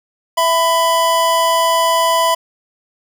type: tone pair together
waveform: square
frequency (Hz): 660.3 / 1000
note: E5 / B5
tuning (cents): +3 / +21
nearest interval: perfect fifth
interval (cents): 718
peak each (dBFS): -17 / -14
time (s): 0.37-2.35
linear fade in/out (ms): 10
effects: 7-bit